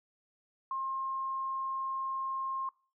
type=tone; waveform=sine; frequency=1066 Hz; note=C6; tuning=32 cents sharp; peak=-32 dBFS; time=0.71-2.69 s; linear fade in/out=2 ms; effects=noise-tail reverb RT60 0.4 s tail -24 dB re dry